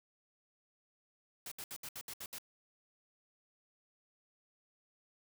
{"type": "noise bursts", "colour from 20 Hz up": "white", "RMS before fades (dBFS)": -45, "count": 8, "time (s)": [1.46, 2.384], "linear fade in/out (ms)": 2, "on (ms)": 56, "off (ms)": 68, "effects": []}